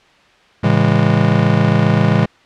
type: chord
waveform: square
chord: A major seventh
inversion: none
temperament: just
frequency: 110 / 137.5 / 165 / 206.2 Hz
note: A2 / C#3 / E3 / G#3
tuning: 0 / -14 / +2 / -12 cents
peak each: -17 dBFS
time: 0.63-2.26 s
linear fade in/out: 10 ms
effects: white hiss -49 dBFS RMS until 2.45 s + low-pass 3000 Hz 12 dB/octave